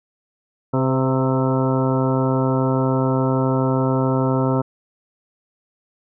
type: harmonic tone with a mistuned harmonic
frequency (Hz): 131.8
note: C3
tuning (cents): +13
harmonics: 1 / 2 / 3 / 4 / 5 / 6 / 7 / 8 / 9 / 10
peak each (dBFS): -20 / -21 / -25 / -25 / -29 / -37 / -28 / -34 / -39 / -30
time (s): 0.73-4.62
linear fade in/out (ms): 10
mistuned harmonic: 4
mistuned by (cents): -23
effects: none